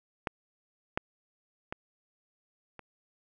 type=clicks; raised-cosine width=0.5 ms; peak=-15 / -13 / -20 / -29 dBFS; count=4; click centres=0.272 / 0.975 / 1.725 / 2.793 s; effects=none